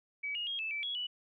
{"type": "tone with pitch steps", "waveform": "sine", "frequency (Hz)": [2281, 2865, 3258, 2628, 2319, 3343, 2954], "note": ["C#7", "F7", "G#7", "E7", "D7", "G#7", "F#7"], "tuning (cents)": [49, 44, -34, -6, -22, 11, -3], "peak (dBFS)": -34, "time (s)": [0.23, 1.07], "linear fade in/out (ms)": 10, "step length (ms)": 120, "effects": []}